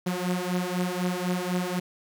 sawtooth beating tone pair, 178.2 / 182.2 Hz, F3 / F#3, +35 / -26 cents, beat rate 4 Hz, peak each -25 dBFS, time 0.06-1.8 s, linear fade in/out 10 ms, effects 10-bit

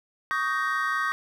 triangle chord, Eb dominant seventh, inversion third, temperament just, 1120.1 / 1244.5 / 1555.6 / 1866.8 Hz, Db6 / Eb6 / G6 / Bb6, +18 / 0 / -14 / +2 cents, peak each -28 dBFS, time 0.31-1.12 s, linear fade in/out 0 ms, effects none

